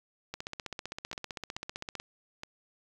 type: two click trains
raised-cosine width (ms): 0.2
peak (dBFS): -22 / -20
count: 4 / 26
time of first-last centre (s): 1.13-2.434 / 0.34-1.953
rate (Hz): 2.3 / 15.5
effects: 9-bit